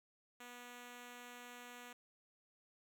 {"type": "tone", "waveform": "5% pulse", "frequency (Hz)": 244, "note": "B3", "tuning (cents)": -21, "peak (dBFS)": -40, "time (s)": [0.4, 1.93], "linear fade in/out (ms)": 5, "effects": []}